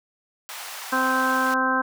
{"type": "high-pass noise", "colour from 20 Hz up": "pink", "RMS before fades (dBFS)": -36, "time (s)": [0.49, 1.54], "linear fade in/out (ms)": 0, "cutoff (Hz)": 730, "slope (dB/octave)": 24}
{"type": "harmonic tone", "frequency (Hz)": 260, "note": "C4", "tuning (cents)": -11, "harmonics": [1, 2, 3, 4, 5, 6], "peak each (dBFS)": [-27, -30, -30, -24, -28, -24], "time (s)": [0.92, 1.82], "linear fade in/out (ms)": 10}
{"effects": []}